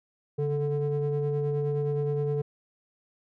triangle ring-modulated tone, 147.9 Hz, D3, 13 cents sharp, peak -20 dBFS, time 0.38-2.42 s, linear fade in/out 10 ms, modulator 291 Hz, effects none

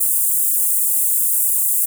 pink high-pass noise, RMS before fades -17 dBFS, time 0-1.86 s, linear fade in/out 10 ms, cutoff 8300 Hz, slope 48 dB/octave, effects none

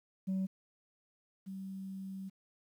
sine tone pair in turn, 190 / 191.99 Hz, F#3 / G3, +46 / -36 cents, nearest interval unison, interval 18 cents, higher second, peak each -29 / -40 dBFS, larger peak first, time 0.27-0.47 / 1.46-2.3 s, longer second, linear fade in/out 20 ms, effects tanh soft clip ceiling -30 dBFS + 11-bit

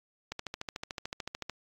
click train, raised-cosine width 0.2 ms, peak -19 dBFS, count 17, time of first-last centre 0.32-1.496 s, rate 13.6 Hz, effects AAC 64 kbps

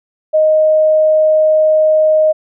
sine tone, 622.3 Hz, D#5, in tune, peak -7 dBFS, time 0.33-2.33 s, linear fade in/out 20 ms, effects none

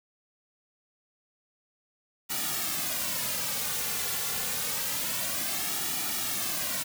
white noise with flanger, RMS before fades -31 dBFS, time 2.29-6.84 s, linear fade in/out 20 ms, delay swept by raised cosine 1.9 to 3.2 ms, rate 0.27 Hz, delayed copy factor -0.75, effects none

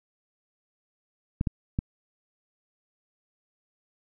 clicks, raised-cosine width 5 ms, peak -13 dBFS, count 3, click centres 1.411 / 1.472 / 1.789 s, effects none

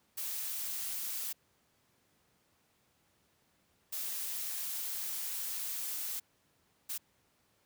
blue noise bursts at uneven times, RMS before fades -38 dBFS, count 3, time 0.17-1.33 / 3.92-6.2 / 6.89-6.98 s, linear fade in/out 10 ms, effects pink hiss -72 dBFS RMS until 7.65 s + high-pass 80 Hz 12 dB/octave

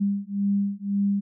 sine beating tone pair, 199.3 / 201.2 Hz, G3 / G3, +29 / +45 cents, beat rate 1.9 Hz, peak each -25 dBFS, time 0-1.21 s, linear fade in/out 20 ms, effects none

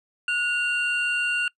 triangle tone pair together, 1454 / 2773 Hz, F#6 / F7, -31 / -13 cents, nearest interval major seventh, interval 1118 cents, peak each -24 / -22 dBFS, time 0.28-1.48 s, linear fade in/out 2 ms, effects noise-tail reverb RT60 0.1 s tail -24 dB re dry + resampled to 24000 Hz

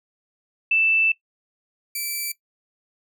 sine / 5% pulse tone pair in turn, 2649 / 2325 Hz, E7 / D7, +8 / -18 cents, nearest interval major second, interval 226 cents, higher first, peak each -16 dBFS, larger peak neither, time 0.71-1.12 / 1.95-2.32 s, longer first, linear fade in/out 5 ms, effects noise-tail reverb RT60 0.1 s tail -18 dB re dry

